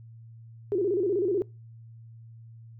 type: tone with vibrato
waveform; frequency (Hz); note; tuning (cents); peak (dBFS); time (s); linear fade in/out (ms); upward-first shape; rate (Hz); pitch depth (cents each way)
sine; 378.4; F#4; +39; -23; 0.72-1.42; 0; square; 16; 130
effects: noise-tail reverb RT60 0.3 s tail -25 dB re dry + added 114 Hz sine -45 dBFS peak until 2.79 s